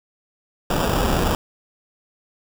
pink noise with sample-and-hold, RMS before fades -20 dBFS, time 0.7-1.35 s, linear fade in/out 2 ms, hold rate 2100 Hz, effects none

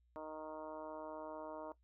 harmonic tone, 155.56 Hz, D#3, in tune, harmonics 2 / 3 / 4 / 5 / 6 / 7 / 8 / 9, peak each -52 / -53 / -48 / -59 / -51 / -57 / -61 / -65 dBFS, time 0.16-1.72 s, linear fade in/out 0 ms, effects noise-tail reverb RT60 0.1 s tail -17 dB re dry + added 60 Hz sine -70 dBFS peak until 1.83 s

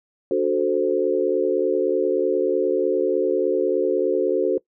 sine chord, D dominant seventh, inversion none, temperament equal, 293.7 / 370 / 440 / 523.3 Hz, D4 / F#4 / A4 / C5, 0 / 0 / 0 / 0 cents, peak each -27 / -21 / -22 / -24 dBFS, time 0.31-4.58 s, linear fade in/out 2 ms, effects noise-tail reverb RT60 0.1 s tail -21 dB re dry

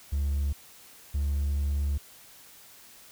triangle tone pair in turn, 71 / 71.33 Hz, C#2 / D2, +42 / -50 cents, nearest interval unison, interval 8 cents, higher second, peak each -22 dBFS, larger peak neither, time 0.12-0.53 / 1.14-1.98 s, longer second, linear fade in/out 10 ms, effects tanh soft clip ceiling -19 dBFS + white hiss -52 dBFS RMS until 3.11 s

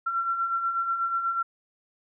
sine beating tone pair, 1353 / 1361.2 Hz, E6 / F6, +45 / -45 cents, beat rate 8.2 Hz, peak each -34 / -25 dBFS, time 0.06-1.43 s, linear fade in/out 10 ms, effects none

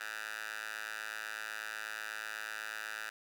10% pulse tone with high-pass filter, 108.1 Hz, A2, 30 cents flat, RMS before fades -42 dBFS, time 0-3.1 s, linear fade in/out 10 ms, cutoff 1500 Hz, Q 2.6, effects none

